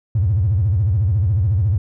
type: tone with vibrato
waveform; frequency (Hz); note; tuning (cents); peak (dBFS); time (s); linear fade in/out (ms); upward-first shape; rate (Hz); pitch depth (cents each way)
triangle; 98; G2; 0; -10; 0.15-1.78; 5; sine; 14; 280
effects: tanh soft clip ceiling -11 dBFS